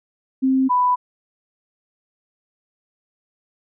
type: tone pair in turn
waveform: sine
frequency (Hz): 263.6 / 992.4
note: C4 / B5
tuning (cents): +13 / +8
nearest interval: octave + major seventh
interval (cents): 2295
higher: second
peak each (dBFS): -14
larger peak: neither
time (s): 0.42-0.69 / 0.69-0.96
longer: neither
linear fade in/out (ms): 20
effects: none